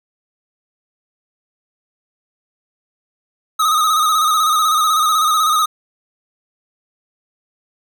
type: tone with vibrato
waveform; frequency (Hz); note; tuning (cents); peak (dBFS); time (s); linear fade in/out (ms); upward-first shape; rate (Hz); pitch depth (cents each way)
square; 1255; D#6; +15; -13; 3.59-5.66; 10; square; 16; 41
effects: none